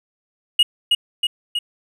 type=tone with echo; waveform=triangle; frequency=2880 Hz; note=F#7; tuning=47 cents flat; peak=-8 dBFS; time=0.59-0.63 s; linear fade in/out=5 ms; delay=320 ms; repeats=3; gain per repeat=-3 dB; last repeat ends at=1.59 s; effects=none